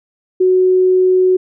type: tone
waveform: sine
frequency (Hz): 370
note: F#4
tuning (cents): 0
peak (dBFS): -8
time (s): 0.4-1.37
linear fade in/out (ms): 10
effects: none